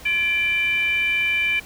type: tone with frequency modulation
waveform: sine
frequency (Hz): 2357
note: D7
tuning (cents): +6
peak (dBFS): -18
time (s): 0.05-1.6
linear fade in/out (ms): 10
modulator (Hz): 651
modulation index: 0.54
effects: added 60 Hz sine -49 dBFS peak until 1.65 s + pink hiss -43 dBFS RMS until 1.65 s